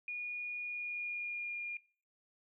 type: tone with pitch glide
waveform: sine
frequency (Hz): 2444 to 2415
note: D#7 to D7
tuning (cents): -32 to +48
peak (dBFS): -37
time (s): 0.08-1.77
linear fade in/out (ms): 2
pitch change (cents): -20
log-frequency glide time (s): 0.62-1.56
effects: noise-tail reverb RT60 0.4 s tail -22 dB re dry